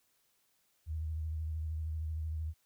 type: tone with vibrato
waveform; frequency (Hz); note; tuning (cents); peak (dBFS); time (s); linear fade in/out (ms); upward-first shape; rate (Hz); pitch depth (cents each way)
sine; 78.8; D#2; +23; -34; 0.86-2.54; 50; triangle; 13; 51
effects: white hiss -74 dBFS RMS until 2.65 s